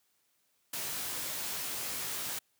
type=noise with comb filter; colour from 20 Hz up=white; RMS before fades=-37 dBFS; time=0.73-2.39 s; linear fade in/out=5 ms; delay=18 ms; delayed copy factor=+0.5; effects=white hiss -74 dBFS RMS until 2.59 s + high-pass 80 Hz 12 dB/octave